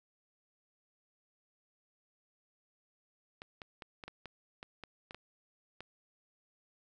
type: clicks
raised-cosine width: 0.3 ms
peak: -29 dBFS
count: 11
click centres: 3.419 / 3.618 / 3.822 / 4.038 / 4.08 / 4.257 / 4.629 / 4.837 / 5.109 / 5.146 / 5.806 s
effects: none